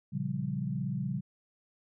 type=chord; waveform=sine; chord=G half-diminished seventh; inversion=first; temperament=equal; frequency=116.54 / 138.59 / 174.61 / 196 Hz; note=Bb2 / Db3 / F3 / G3; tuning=0 / 0 / 0 / 0 cents; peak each=-40 / -34 / -37 / -36 dBFS; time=0.12-1.21 s; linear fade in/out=20 ms; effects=none